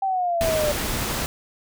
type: exponential sweep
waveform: sine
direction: down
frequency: 785 to 587.3 Hz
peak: -20 dBFS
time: 0.02-0.72 s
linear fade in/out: 5 ms
type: noise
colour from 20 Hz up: pink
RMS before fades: -26 dBFS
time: 0.41-1.26 s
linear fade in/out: 0 ms
effects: none